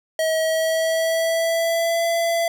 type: tone with pitch glide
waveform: square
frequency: 639 to 673.1 Hz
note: D#5 to E5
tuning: +46 to +36 cents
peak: -19 dBFS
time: 0.19-2.48 s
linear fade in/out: 2 ms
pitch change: +90 cents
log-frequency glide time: 0.4-2.06 s
effects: none